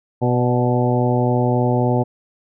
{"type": "harmonic tone with a mistuned harmonic", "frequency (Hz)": 123.47, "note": "B2", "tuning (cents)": 0, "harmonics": [1, 2, 3, 4, 5, 6, 7], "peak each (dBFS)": [-18, -21, -23, -24, -25, -26, -26], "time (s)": [0.21, 2.04], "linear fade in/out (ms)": 20, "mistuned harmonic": 5, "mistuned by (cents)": -32, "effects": []}